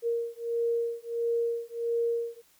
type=beating tone pair; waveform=sine; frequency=466.2 / 467.7 Hz; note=A#4 / A#4; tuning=0 / +6 cents; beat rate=1.5 Hz; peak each=-30 dBFS; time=0.02-2.42 s; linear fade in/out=50 ms; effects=white hiss -63 dBFS RMS until 2.59 s